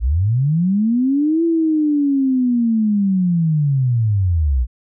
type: linear two-way sweep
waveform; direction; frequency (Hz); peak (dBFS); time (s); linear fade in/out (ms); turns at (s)
sine; up then down; 51.3 to 336.9 to 56.6; -13; 0-4.67; 50; 1.44
effects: none